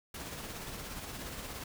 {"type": "noise with tremolo", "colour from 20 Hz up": "pink", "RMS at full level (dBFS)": -41, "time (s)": [0.14, 1.64], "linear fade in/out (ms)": 5, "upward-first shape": "triangle", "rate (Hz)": 17, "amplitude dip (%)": 40, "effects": []}